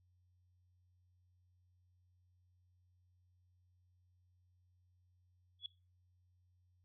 sine tone with exponential growth, 3379 Hz, G#7, 29 cents sharp, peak -37 dBFS, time 5.59-5.66 s, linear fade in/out 2 ms, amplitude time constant 15 ms, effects noise-tail reverb RT60 0.3 s tail -20 dB re dry + added 90 Hz sine -70 dBFS peak until 6.84 s

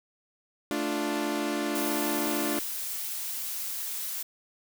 sawtooth chord, D minor, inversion second, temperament equal, 220 / 293.7 / 349.2 Hz, A3 / D4 / F4, 0 / 0 / 0 cents, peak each -31 / -26 / -29 dBFS, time 0.71-2.59 s, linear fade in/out 0 ms
blue noise, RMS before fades -34 dBFS, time 1.75-4.23 s, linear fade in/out 5 ms
effects none

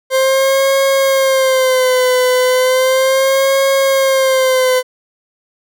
40% pulse tone with vibrato, 523.3 Hz, C5, in tune, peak -9 dBFS, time 0.1-4.83 s, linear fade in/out 50 ms, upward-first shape sine, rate 0.35 Hz, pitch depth 65 cents each way, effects none

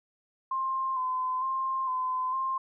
sine tone with vibrato, 1040 Hz, C6, 11 cents flat, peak -27 dBFS, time 0.51-2.58 s, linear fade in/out 5 ms, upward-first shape square, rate 1.1 Hz, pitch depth 28 cents each way, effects none

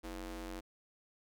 sawtooth ring-modulated tone, 185 Hz, F#3, in tune, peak -35 dBFS, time 0.03-0.61 s, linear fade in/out 20 ms, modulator 138 Hz, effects none

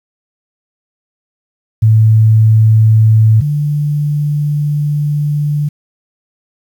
sine tone pair in turn, 110 / 147.38 Hz, A2 / D3, 0 / +6 cents, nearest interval perfect fourth, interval 506 cents, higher second, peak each -4 / -11 dBFS, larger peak first, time 1.82-3.41 / 3.41-5.69 s, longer second, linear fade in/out 10 ms, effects 7-bit

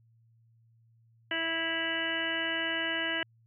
harmonic tone with a mistuned harmonic, 328 Hz, E4, 9 cents flat, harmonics 1 / 2 / 3 / 4 / 5 / 6 / 7 / 8 / 9, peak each -39 / -39 / -44 / -46 / -34 / -35 / -44 / -43 / -35 dBFS, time 1.31-3.23 s, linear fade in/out 2 ms, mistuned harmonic 8, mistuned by +32 cents, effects added 114 Hz sine -61 dBFS peak until 3.46 s

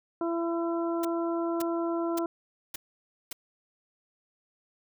harmonic tone, 336.3 Hz, E4, 35 cents sharp, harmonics 1 / 2 / 3 / 4, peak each -28 / -34 / -38 / -40 dBFS, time 0.21-2.26 s, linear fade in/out 2 ms
white noise bursts, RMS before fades -36 dBFS, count 5, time 1.03-3.33 s, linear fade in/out 5 ms, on 20 ms, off 550 ms
effects none

